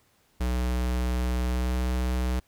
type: tone with pitch glide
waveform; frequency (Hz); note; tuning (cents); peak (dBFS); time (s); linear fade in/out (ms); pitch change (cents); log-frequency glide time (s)
square; 61.74 to 62.53; B1 to B1; 0 to +22; -25; 0.4-2.4; 10; +22; 1.48-1.74
effects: pink hiss -65 dBFS RMS until 2.47 s